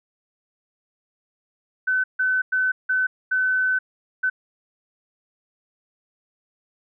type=tone bursts at uneven times; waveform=sine; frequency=1515 Hz; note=F#6; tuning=40 cents sharp; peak=-18 dBFS; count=6; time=1.87-2.04 / 2.19-2.42 / 2.52-2.72 / 2.89-3.07 / 3.31-3.79 / 4.23-4.3 s; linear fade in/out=10 ms; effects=none